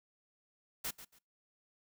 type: noise with echo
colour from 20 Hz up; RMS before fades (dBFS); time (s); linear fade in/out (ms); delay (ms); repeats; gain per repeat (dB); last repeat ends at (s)
white; -38; 0.84-0.91; 10; 140; 2; -13; 1.19
effects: noise-tail reverb RT60 0.3 s tail -25 dB re dry